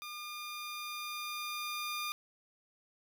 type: tone with level ramp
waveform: 15% pulse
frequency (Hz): 1208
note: D6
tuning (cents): +48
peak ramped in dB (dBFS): -36 to -29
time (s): 0.02-2.12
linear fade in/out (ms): 0
effects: none